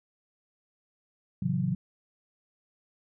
sine tone cluster, 110.4 / 134.2 / 160.6 / 182.9 Hz, A2 / C3 / E3 / F#3, +6 / +44 / -45 / -20 cents, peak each -36 / -30 / -32 / -29 dBFS, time 1.42-1.75 s, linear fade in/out 5 ms, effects none

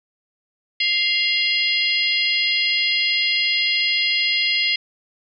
harmonic tone with a mistuned harmonic, 698.5 Hz, F5, in tune, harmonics 3 / 4 / 5 / 6 / 7, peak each -22 / -23 / -24 / -25 / -25 dBFS, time 0.8-4.76 s, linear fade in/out 5 ms, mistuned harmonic 5, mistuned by -91 cents, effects none

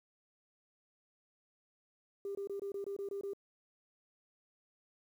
sine tone bursts, 398.1 Hz, G4, 27 cents sharp, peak -36 dBFS, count 9, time 2.25-3.334 s, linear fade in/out 2 ms, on 100 ms, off 23 ms, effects tanh soft clip ceiling -33 dBFS + 11-bit

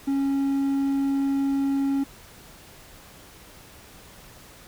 triangle tone, 275.3 Hz, C#4, 12 cents flat, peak -19 dBFS, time 0.07-2.04 s, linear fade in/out 10 ms, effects pink hiss -48 dBFS RMS until 4.67 s

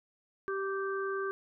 harmonic tone, 390 Hz, G4, 9 cents flat, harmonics 1 / 3 / 4, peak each -33 / -38 / -39 dBFS, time 0.48-1.31 s, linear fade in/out 0 ms, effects none

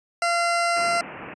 20% pulse tone, 687 Hz, F5, 29 cents flat, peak -15 dBFS, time 0.22-1.01 s, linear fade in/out 2 ms
pink low-pass noise, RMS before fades -35 dBFS, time 0.76-1.34 s, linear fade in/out 5 ms, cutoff 2800 Hz, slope 96 dB/octave
effects high-pass 200 Hz 12 dB/octave + resampled to 22050 Hz

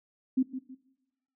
sine tone with echo, 260 Hz, C4, 11 cents flat, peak -21 dBFS, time 0.37-0.43 s, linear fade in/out 10 ms, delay 160 ms, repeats 2, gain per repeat -11 dB, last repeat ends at 0.75 s, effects noise-tail reverb RT60 1.0 s tail -19 dB re dry

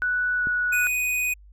sine tone with pitch glide, 1480 to 1468.1 Hz, F#6 to F#6, 0 to -14 cents, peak -21 dBFS, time 0.02-0.87 s, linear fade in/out 0 ms, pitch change -14 cents, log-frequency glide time 0.36-0.44 s
click, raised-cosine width 3 ms, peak -23 dBFS, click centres 0.471 s
square tone, 2489 Hz, D#7, in tune, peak -23 dBFS, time 0.72-1.34 s, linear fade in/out 10 ms
effects added 50 Hz sine -46 dBFS peak until 1.52 s

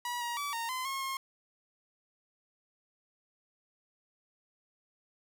sawtooth tone with pitch steps, 968 / 950 / 1150 / 923 / 1026 / 1082 / 1073 Hz, B5 / A#5 / D6 / A#5 / C6 / C#6 / C6, -35 / +33 / -37 / -17 / -34 / -42 / +43 cents, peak -30 dBFS, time 0.05-1.17 s, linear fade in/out 2 ms, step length 160 ms, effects none

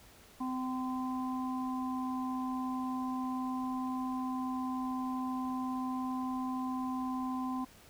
harmonic tone, 257.2 Hz, C4, 30 cents flat, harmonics 1 / 3 / 4, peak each -34 / -43 / -40 dBFS, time 0.4-7.65 s, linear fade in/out 10 ms, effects pink hiss -58 dBFS RMS until 7.89 s

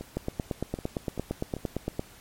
two click trains, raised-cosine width 2 ms, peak -15 / -23 dBFS, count 17 / 5, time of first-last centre 0.17-1.994 / 0.01-1.566 s, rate 8.77 / 2.57 Hz, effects pink hiss -52 dBFS RMS until 2.2 s + MP3 64 kbps

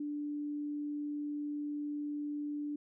sine tone, 293.7 Hz, D4, in tune, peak -35 dBFS, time 0-2.76 s, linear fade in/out 5 ms, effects none

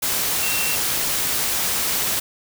sine tone in noise, 2721 Hz, F7, 46 cents flat, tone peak -26 dBFS, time 0.42-0.76 s, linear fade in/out 10 ms, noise white, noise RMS -22 dBFS, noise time 0.02-2.2 s, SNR -7 dB, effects none

